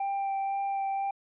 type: tone with vibrato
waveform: triangle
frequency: 787 Hz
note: G5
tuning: 7 cents sharp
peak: -26 dBFS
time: 0-1.11 s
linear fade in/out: 5 ms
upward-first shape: sine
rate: 2 Hz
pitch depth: 11 cents each way
effects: resampled to 8000 Hz